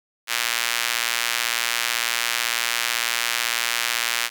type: tone with high-pass filter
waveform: sawtooth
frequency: 118 Hz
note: A#2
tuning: 22 cents sharp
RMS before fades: -24 dBFS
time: 0.27-4.3 s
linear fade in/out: 50 ms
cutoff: 2000 Hz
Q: 0.98
effects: none

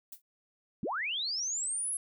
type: noise with exponential decay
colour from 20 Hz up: violet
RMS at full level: -39 dBFS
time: 0.12-0.22 s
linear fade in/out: 5 ms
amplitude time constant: 21 ms
type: linear sweep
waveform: sine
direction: up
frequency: 138.59 to 10950 Hz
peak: -31 dBFS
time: 0.83-1.97 s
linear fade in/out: 2 ms
effects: none

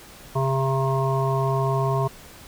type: harmonic tone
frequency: 134.2 Hz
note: C3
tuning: 44 cents sharp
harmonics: 1 / 3 / 5 / 7 / 8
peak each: -22 / -27 / -28 / -30 / -29 dBFS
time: 0.35-2.08 s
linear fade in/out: 10 ms
effects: pink hiss -45 dBFS RMS until 2.47 s

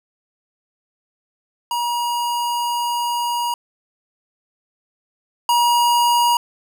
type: tone pair in turn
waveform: square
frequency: 955 / 955 Hz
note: A#5 / A#5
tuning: +42 / +42 cents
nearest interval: unison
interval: 0 cents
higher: neither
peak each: -20 / -14 dBFS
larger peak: second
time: 1.71-3.54 / 5.49-6.37 s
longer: first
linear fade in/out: 2 ms
effects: none

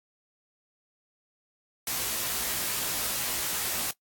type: noise with comb filter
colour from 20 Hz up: white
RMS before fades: -30 dBFS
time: 1.87-3.91 s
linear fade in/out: 2 ms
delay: 17 ms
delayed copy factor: +0.85
effects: noise-tail reverb RT60 0.1 s tail -20 dB re dry + AAC 64 kbps

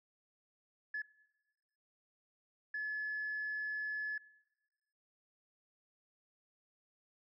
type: tone bursts at uneven times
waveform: sine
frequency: 1714 Hz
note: A6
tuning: 46 cents flat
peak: -35 dBFS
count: 2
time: 0.94-1.02 / 2.74-4.18 s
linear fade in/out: 5 ms
effects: noise-tail reverb RT60 1.0 s tail -20 dB re dry + tanh soft clip ceiling -32 dBFS

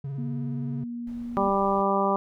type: tone with vibrato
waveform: triangle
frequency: 138.4 Hz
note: C#3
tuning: 2 cents flat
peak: -28 dBFS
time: 0.04-0.84 s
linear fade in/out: 5 ms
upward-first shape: sine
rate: 19 Hz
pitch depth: 60 cents each way
type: tone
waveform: sine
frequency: 238 Hz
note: A#3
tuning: 36 cents sharp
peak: -31 dBFS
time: 0.18-1.49 s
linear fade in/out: 5 ms
type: noise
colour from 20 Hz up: brown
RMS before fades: -46 dBFS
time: 1.07-1.82 s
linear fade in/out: 2 ms
type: harmonic tone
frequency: 196.9 Hz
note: G3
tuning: 8 cents sharp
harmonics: 1 / 2 / 3 / 4 / 5 / 6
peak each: -28 / -28 / -28 / -28 / -28 / -28 dBFS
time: 1.37-2.16 s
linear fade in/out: 0 ms
effects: none

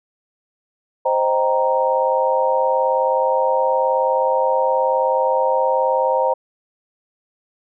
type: chord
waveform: sine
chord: C minor seventh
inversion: none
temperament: equal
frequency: 523.3 / 622.3 / 784 / 932.3 Hz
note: C5 / Eb5 / G5 / Bb5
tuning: 0 / 0 / 0 / 0 cents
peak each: -18 / -23 / -24 / -19 dBFS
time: 1.05-6.34 s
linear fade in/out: 10 ms
effects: none

